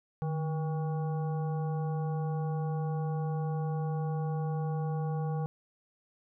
harmonic tone with a mistuned harmonic, 160 Hz, D#3, 49 cents sharp, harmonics 1 / 3 / 5 / 7 / 9, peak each -30 / -40 / -41 / -49 / -57 dBFS, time 0.22-5.46 s, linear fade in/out 0 ms, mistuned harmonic 1, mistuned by -91 cents, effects none

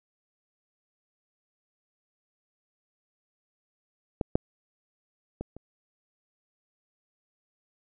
clicks, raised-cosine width 2 ms, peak -13 / -8 / -20 / -29 dBFS, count 4, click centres 4.212 / 4.355 / 5.41 / 5.566 s, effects none

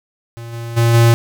square tone with level steps, 116.54 Hz, A#2, in tune, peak -29 / -25 / -11 / -8 dBFS, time 0.37-1.14 s, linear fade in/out 0 ms, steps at 0.52 / 0.76 / 0.93 s, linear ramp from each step 20 ms, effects none

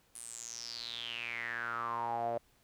sawtooth tone with band-pass filter sweep, 117.3 Hz, A#2, 11 cents sharp, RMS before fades -39 dBFS, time 0.15-2.38 s, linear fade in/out 5 ms, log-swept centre 9800 to 600 Hz, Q 8.8, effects pink hiss -69 dBFS RMS until 2.63 s

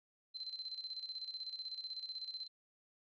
sine tone with tremolo, 4090 Hz, C8, 40 cents flat, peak -40 dBFS, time 0.34-2.48 s, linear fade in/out 20 ms, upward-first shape square, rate 16 Hz, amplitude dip 65%, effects resampled to 16000 Hz

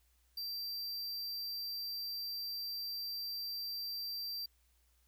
square tone, 4700 Hz, D8, 1 cent sharp, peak -39 dBFS, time 0.37-4.46 s, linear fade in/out 5 ms, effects added 60 Hz sine -70 dBFS peak until 5.07 s + white hiss -75 dBFS RMS until 5.07 s

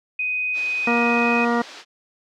sine tone, 2500 Hz, D#7, 8 cents sharp, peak -21 dBFS, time 0.19-1.45 s, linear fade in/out 5 ms
white band-pass noise, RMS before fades -41 dBFS, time 0.53-1.85 s, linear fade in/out 50 ms, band 280 to 5100 Hz, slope 24 dB/octave
harmonic tone, 236.7 Hz, A#3, 27 cents sharp, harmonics 1 / 2 / 3 / 4 / 5 / 6 / 8, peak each -21 / -24 / -26 / -27 / -28 / -29 / -30 dBFS, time 0.87-1.62 s, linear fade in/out 5 ms
effects none

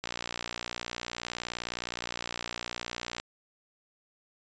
click train, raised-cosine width 0.2 ms, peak -16 dBFS, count 189, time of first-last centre 0.04-3.2 s, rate 59.5 Hz, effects resampled to 16000 Hz

